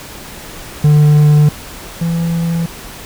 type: tone pair in turn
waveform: triangle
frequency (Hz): 149.2 / 167.47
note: D3 / E3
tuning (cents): +28 / +28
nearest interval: major second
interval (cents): 200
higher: second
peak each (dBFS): -3 / -11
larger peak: first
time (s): 0.84-1.49 / 2.01-2.66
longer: neither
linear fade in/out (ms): 5
effects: pink hiss -31 dBFS RMS until 3.05 s